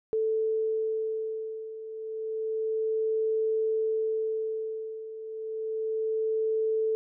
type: beating tone pair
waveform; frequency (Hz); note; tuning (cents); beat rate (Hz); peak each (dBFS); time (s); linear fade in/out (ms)
sine; 440 / 440.3; A4 / A4; 0 / +1; 0.3; -32 / -28; 0.13-6.95; 0
effects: none